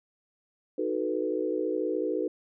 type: chord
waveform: sine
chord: B dominant seventh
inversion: first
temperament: equal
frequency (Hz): 311.1 / 370 / 440 / 493.9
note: D#4 / F#4 / A4 / B4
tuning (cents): 0 / 0 / 0 / 0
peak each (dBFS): -32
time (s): 0.78-2.28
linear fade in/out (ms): 5
effects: none